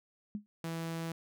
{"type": "tone with exponential decay", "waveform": "sine", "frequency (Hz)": 207.7, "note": "G#3", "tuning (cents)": 0, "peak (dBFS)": -31, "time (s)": [0.35, 0.46], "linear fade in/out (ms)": 0, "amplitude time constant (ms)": 23}
{"type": "tone", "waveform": "sawtooth", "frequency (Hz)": 164.81, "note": "E3", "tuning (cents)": 0, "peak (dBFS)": -32, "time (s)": [0.64, 1.12], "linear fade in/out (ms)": 2}
{"effects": []}